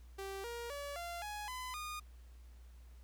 sawtooth tone with pitch steps, 390 / 471.9 / 571 / 690.9 / 836 / 1011.5 / 1224 Hz, G4 / A#4 / D5 / F5 / G#5 / B5 / D#6, -9 / +21 / -49 / -19 / +11 / +41 / -29 cents, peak -38 dBFS, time 0.18-2 s, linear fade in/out 10 ms, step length 260 ms, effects added 60 Hz sine -53 dBFS peak until 3.03 s + pink hiss -70 dBFS RMS until 3.03 s

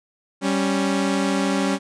sawtooth tone pair together, 195.4 / 276.3 Hz, G3 / C#4, -5 / -6 cents, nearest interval tritone, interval 599 cents, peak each -18 dBFS, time 0.41-1.79 s, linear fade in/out 50 ms, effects resampled to 22050 Hz

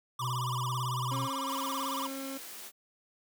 triangle tone with pitch glide, 124.9 to 126.21 Hz, B2 to B2, +20 to +38 cents, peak -31 dBFS, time 0.19-1.29 s, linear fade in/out 50 ms, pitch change +18 cents, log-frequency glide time 0.4-1.09 s
square tone with vibrato, 1073 Hz, C6, 43 cents sharp, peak -34 dBFS, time 0.19-2.07 s, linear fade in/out 5 ms, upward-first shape sine, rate 18 Hz, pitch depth 200 cents each way
30% pulse tone, 270 Hz, C#4, 45 cents flat, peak -35 dBFS, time 1.11-2.38 s, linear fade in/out 10 ms
white high-pass noise, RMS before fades -45 dBFS, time 1.46-2.72 s, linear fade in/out 50 ms, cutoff 190 Hz, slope 24 dB/octave
effects none

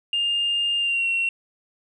sine tone with pitch glide, 2813 to 2731 Hz, F7 to F7, +12 to -39 cents, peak -19 dBFS, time 0.13-1.29 s, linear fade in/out 2 ms, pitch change -51 cents, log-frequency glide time 0.78-1.07 s, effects tanh soft clip ceiling -16 dBFS

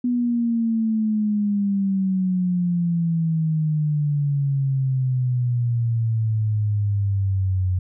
sine exponential sweep, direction down, 246.9 to 90.9 Hz, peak -18 dBFS, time 0.04-7.79 s, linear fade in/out 5 ms, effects none

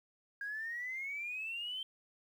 sine exponential sweep, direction up, 1619 to 3136 Hz, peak -37 dBFS, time 0.41-1.83 s, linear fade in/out 2 ms, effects tanh soft clip ceiling -33 dBFS + 11-bit

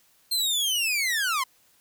sawtooth linear sweep, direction down, 4206 to 997 Hz, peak -20 dBFS, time 0.31-1.44 s, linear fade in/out 10 ms, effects white hiss -62 dBFS RMS until 1.8 s

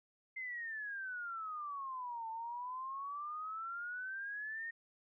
sine exponential two-way sweep, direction down then up, 2093 to 888 to 1857 Hz, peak -40 dBFS, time 0.36-4.71 s, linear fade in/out 10 ms, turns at 2.29 s, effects none

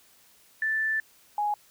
sine tone pair in turn, 1762 / 831.6 Hz, A6 / G#5, +2 / +2 cents, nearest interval octave + minor second, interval 1300 cents, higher first, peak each -24 / -24 dBFS, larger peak neither, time 0.62-1 / 1.38-1.54 s, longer first, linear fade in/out 2 ms, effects white hiss -59 dBFS RMS until 1.7 s

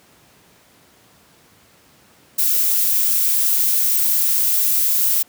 violet noise, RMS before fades -17 dBFS, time 2.38-5.23 s, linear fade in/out 10 ms, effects pink hiss -52 dBFS RMS until 5.28 s + high-pass 100 Hz 12 dB/octave

